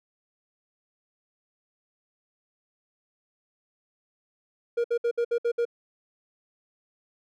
triangle tone bursts, 472.1 Hz, A#4, 22 cents sharp, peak -20 dBFS, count 7, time 4.77-5.653 s, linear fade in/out 10 ms, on 73 ms, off 62 ms, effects none

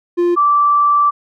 triangle / sine tone pair in turn, 349.2 / 1165.8 Hz, F4 / D6, 0 / -13 cents, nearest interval octave + major sixth, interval 2087 cents, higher second, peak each -9 dBFS, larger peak neither, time 0.17-0.36 / 0.36-1.11 s, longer second, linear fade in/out 20 ms, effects none

